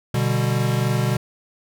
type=chord; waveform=square; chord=G major; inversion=first; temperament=equal; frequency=123.47 / 146.83 / 196 Hz; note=B2 / D3 / G3; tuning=0 / 0 / 0 cents; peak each=-21 / -25 / -27 dBFS; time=0.14-1.17 s; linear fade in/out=5 ms; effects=none